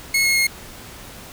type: tone with pitch steps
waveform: sawtooth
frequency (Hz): 2177 / 2163 / 2150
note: C#7 / C#7 / C7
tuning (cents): -32 / -43 / +47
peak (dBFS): -12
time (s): 0.14-0.47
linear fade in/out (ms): 5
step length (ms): 110
effects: pink hiss -39 dBFS RMS until 1.32 s